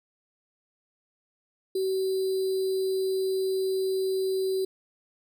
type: tone with sample-and-hold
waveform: sine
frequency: 379.9 Hz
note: F#4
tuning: 46 cents sharp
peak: -24 dBFS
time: 1.75-4.65 s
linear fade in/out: 5 ms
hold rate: 4410 Hz
effects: none